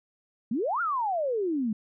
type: exponential two-way sweep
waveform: sine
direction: up then down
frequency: 205.4 to 1445 to 205.4 Hz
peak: -25 dBFS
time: 0.51-1.73 s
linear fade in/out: 5 ms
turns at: 0.81 s
effects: none